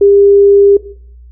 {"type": "tone", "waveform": "sine", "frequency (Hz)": 401.1, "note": "G4", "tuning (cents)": 40, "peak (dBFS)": -3, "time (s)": [0.01, 0.77], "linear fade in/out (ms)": 5, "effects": ["noise-tail reverb RT60 0.6 s tail -17 dB re dry", "added 60 Hz sine -33 dBFS peak until 1.31 s"]}